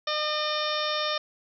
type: harmonic tone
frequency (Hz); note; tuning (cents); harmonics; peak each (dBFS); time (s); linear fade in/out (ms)
606; D#5; -46; 1 / 2 / 3 / 4 / 5 / 6 / 7 / 8 / 9; -31 / -31 / -36 / -38 / -37 / -32 / -40 / -40 / -36; 0.07-1.18; 5
effects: none